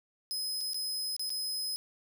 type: tone with dropouts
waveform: sawtooth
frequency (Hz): 5070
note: D#8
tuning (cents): +32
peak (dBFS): -30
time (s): 0.31-1.76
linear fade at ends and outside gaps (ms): 0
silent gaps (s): 0.607-0.611 / 0.734-0.744 / 1.165-1.195 / 1.295-1.303
effects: none

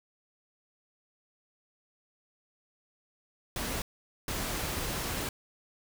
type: noise bursts at uneven times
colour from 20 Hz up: pink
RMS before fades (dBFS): -34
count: 2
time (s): 3.56-3.82 / 4.28-5.29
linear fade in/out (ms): 2
effects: none

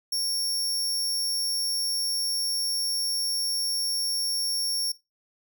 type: tone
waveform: sawtooth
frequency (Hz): 5500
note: F8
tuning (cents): -27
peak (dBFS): -23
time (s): 0.12-4.92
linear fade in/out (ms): 5
effects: noise-tail reverb RT60 0.2 s tail -18 dB re dry

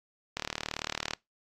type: click train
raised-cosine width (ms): 0.2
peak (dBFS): -14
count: 30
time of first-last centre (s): 0.37-1.135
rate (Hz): 37.9
effects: noise-tail reverb RT60 0.2 s tail -24 dB re dry + AAC 48 kbps

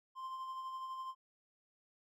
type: tone with tremolo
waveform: triangle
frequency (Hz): 1046.5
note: C6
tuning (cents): 0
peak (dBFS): -38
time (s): 0.15-1.15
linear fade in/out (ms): 50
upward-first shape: sine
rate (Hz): 12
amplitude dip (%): 35
effects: none

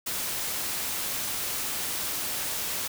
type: noise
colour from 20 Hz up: white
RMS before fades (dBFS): -31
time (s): 0.06-2.88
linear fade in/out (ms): 10
effects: none

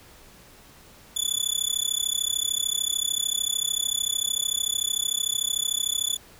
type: tone with amplitude modulation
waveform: 20% pulse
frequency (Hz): 3464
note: A7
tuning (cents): -28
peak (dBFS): -14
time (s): 1.16-6.17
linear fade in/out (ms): 10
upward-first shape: sine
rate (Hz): 33.4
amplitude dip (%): 100
effects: pink hiss -51 dBFS RMS until 6.39 s

